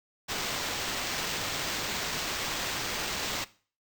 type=noise with sample-and-hold; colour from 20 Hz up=violet; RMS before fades=-33 dBFS; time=0.28-3.45 s; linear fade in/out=20 ms; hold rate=11025 Hz; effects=noise-tail reverb RT60 0.4 s tail -18 dB re dry